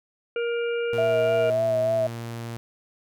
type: harmonic tone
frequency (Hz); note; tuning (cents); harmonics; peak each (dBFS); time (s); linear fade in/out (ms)
470.7; A#4; +17; 1 / 3 / 5 / 6; -24 / -34 / -38 / -40; 0.36-1.5; 2
type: tone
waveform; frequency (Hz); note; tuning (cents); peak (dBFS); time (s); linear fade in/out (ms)
sawtooth; 116.54; A#2; 0; -28; 0.93-2.57; 0
type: tone with vibrato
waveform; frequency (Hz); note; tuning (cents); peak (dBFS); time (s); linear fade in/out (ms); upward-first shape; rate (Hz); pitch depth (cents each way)
sine; 650; E5; -24; -20; 0.98-2.07; 5; sine; 3.4; 35
effects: none